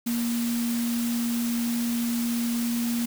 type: tone in noise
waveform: sine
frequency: 235.6 Hz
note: A#3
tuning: 19 cents sharp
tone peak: -24 dBFS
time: 0.06-3.06 s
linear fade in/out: 10 ms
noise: white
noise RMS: -35 dBFS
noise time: 0.06-3.06 s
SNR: +8 dB
effects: none